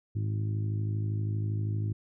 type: harmonic tone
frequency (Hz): 52.6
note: G#1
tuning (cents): +23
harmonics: 2 / 3 / 4 / 5 / 6 / 7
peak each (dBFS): -28 / -40 / -45 / -47 / -44 / -49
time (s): 0.15-1.93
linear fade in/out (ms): 10
effects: none